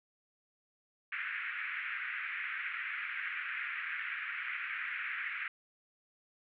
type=band-pass noise; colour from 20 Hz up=white; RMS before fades=-39 dBFS; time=1.12-5.48 s; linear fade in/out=2 ms; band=1400 to 2400 Hz; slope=48 dB/octave; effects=none